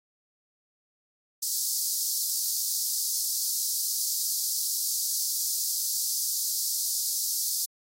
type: high-pass noise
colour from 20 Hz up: pink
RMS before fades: -29 dBFS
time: 1.42-7.66 s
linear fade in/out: 10 ms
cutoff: 4600 Hz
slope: 48 dB/octave
effects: AAC 48 kbps